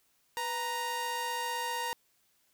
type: tone pair together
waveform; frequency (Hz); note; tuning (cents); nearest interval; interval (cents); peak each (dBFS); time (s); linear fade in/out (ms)
sawtooth; 493.9 / 932.4; B4 / A#5; 0 / 0; major seventh; 1100; -37 / -29; 0.37-1.93; 0
effects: white hiss -71 dBFS RMS until 2.53 s